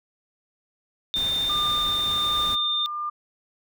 sine tone, 3613 Hz, A7, 45 cents sharp, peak -22 dBFS, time 1.14-2.86 s, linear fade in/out 0 ms
pink noise, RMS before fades -36 dBFS, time 1.15-2.56 s, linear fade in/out 20 ms
sine tone with tremolo, 1200 Hz, D6, 37 cents sharp, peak -25 dBFS, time 1.49-3.1 s, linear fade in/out 10 ms, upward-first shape triangle, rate 1.4 Hz, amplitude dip 60%
effects none

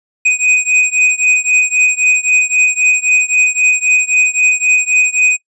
square beating tone pair, 2496 / 2499.8 Hz, D#7 / D#7, +5 / +7 cents, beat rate 3.8 Hz, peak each -13 / -14 dBFS, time 0.25-5.37 s, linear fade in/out 10 ms, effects noise-tail reverb RT60 0.1 s tail -20 dB re dry + resampled to 22050 Hz

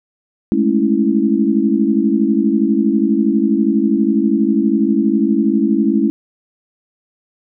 sine chord, A major seventh, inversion third, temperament equal, 207.7 / 220 / 277.2 / 329.6 Hz, G#3 / A3 / C#4 / E4, 0 / 0 / 0 / 0 cents, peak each -17 dBFS, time 0.52-6.1 s, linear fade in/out 0 ms, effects none

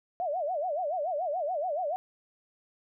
sine tone with vibrato, 655 Hz, E5, 11 cents flat, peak -28 dBFS, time 0.2-1.96 s, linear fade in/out 0 ms, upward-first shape sine, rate 7 Hz, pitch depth 240 cents each way, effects none

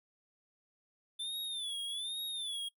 square tone with vibrato, 3516 Hz, A7, 2 cents flat, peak -37 dBFS, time 1.19-2.69 s, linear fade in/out 10 ms, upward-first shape sine, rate 1.2 Hz, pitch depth 120 cents each way, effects noise-tail reverb RT60 0.1 s tail -21 dB re dry

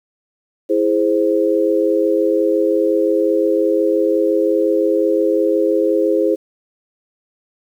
sine chord, E augmented, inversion none, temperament equal, 329.6 / 415.3 / 523.3 Hz, E4 / G#4 / B#4, 0 / 0 / 0 cents, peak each -17 dBFS, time 0.69-6.36 s, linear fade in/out 20 ms, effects 8-bit

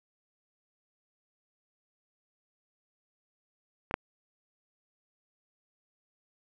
clicks, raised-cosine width 0.5 ms, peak -21 / -10 dBFS, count 2, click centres 3.911 / 3.941 s, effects none

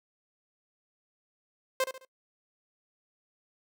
sawtooth tone with echo, 523.3 Hz, C5, in tune, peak -21 dBFS, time 1.8-1.84 s, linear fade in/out 2 ms, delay 70 ms, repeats 3, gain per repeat -9 dB, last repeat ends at 2.05 s, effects noise-tail reverb RT60 0.1 s tail -22 dB re dry

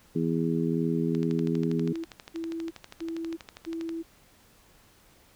harmonic tone, 82.41 Hz, E2, in tune, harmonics 2 / 3 / 4 / 5, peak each -28 / -29 / -31 / -32 dBFS, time 0.15-1.93 s, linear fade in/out 10 ms
click train, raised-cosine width 0.2 ms, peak -24 dBFS, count 35, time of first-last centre 1.15-3.892 s, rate 12.4 Hz
sine tone bursts, 329.6 Hz, E4, in tune, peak -31 dBFS, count 4, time 1.68-4.03 s, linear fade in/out 20 ms, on 370 ms, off 290 ms
effects pink hiss -59 dBFS RMS until 5.35 s

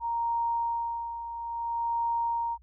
sine tone with tremolo, 932.3 Hz, A#5, in tune, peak -25 dBFS, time 0-2.58 s, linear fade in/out 50 ms, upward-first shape sine, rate 0.59 Hz, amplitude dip 65%, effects added 60 Hz sine -54 dBFS peak until 2.62 s

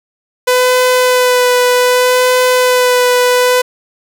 sawtooth tone with vibrato, 500 Hz, B4, 21 cents sharp, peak -4 dBFS, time 0.47-3.62 s, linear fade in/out 10 ms, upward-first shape sine, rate 0.65 Hz, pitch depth 16 cents each way, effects none

